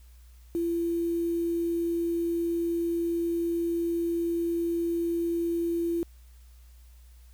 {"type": "tone with quantisation", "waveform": "sine", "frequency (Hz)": 338.7, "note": "E4", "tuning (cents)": 47, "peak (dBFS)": -25, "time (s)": [0.55, 6.03], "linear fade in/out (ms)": 0, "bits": 8, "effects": ["added 60 Hz sine -49 dBFS peak until 7.33 s", "white hiss -64 dBFS RMS until 7.33 s"]}